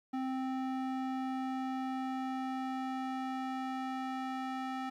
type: tone with band-pass filter sweep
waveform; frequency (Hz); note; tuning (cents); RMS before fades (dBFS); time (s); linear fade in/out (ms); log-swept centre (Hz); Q
square; 261.5; C4; -1; -37; 0.13-4.9; 10; 540 to 1000; 0.79
effects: 12-bit